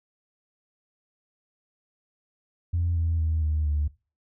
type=tone with pitch steps; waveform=sine; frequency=85.8 / 82.69 / 79.69 / 76.79 / 74.01 Hz; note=F2 / E2 / D#2 / D#2 / D2; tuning=-30 / +6 / +42 / -22 / +14 cents; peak=-21 dBFS; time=2.73-3.88 s; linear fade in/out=10 ms; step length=230 ms; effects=noise-tail reverb RT60 0.3 s tail -20 dB re dry + tanh soft clip ceiling -18 dBFS